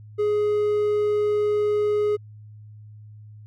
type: tone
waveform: triangle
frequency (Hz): 418.1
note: G#4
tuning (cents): +12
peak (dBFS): -17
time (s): 0.18-2.17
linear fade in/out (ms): 20
effects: added 106 Hz sine -41 dBFS peak until 3.46 s